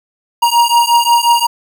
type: beating tone pair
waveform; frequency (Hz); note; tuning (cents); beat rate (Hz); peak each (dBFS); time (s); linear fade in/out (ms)
square; 941 / 946.6; A#5 / A#5; +16 / +26; 5.6; -12; 0.42-1.47; 10
effects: none